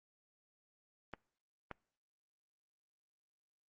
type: clicks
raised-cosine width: 0.5 ms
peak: -28 dBFS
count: 2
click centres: 1.137 / 1.713 s
effects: noise-tail reverb RT60 0.6 s tail -26 dB re dry + Opus 24 kbps